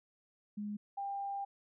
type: tone pair in turn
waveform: sine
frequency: 207.7 / 796 Hz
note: G#3 / G5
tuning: 0 / +26 cents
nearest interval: octave + major seventh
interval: 2326 cents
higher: second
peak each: -37 / -36 dBFS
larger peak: second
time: 0.57-0.77 / 0.97-1.45 s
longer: second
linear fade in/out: 10 ms
effects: none